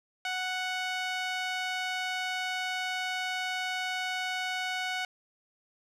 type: tone with band-pass filter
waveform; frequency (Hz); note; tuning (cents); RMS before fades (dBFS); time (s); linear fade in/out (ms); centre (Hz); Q
sawtooth; 740; F#5; 0; -33; 0.25-5.05; 2; 2400; 0.91
effects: none